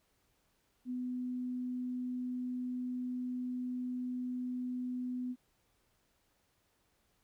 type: tone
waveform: sine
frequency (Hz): 250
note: B3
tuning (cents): +21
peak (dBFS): -35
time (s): 0.85-5.36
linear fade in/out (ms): 50
effects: pink hiss -75 dBFS RMS until 7.23 s